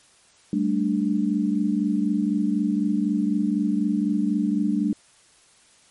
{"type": "chord", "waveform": "sine", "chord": "G suspended second", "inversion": "none", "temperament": "equal", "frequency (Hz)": [196, 220, 293.7], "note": ["G3", "A3", "D4"], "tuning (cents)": [0, 0, 0], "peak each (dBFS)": -24, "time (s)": [0.53, 4.93], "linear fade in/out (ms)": 2, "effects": ["white hiss -56 dBFS RMS until 5.9 s", "MP3 48 kbps"]}